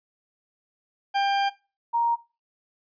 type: tone pair in turn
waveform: 40% pulse / sine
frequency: 795 / 936.2 Hz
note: G5 / A#5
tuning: +24 / +7 cents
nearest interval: minor third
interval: 283 cents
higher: second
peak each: -20 dBFS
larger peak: neither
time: 1.14-1.5 / 1.93-2.16 s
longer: first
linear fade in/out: 20 ms
effects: noise-tail reverb RT60 0.3 s tail -19 dB re dry + resampled to 11025 Hz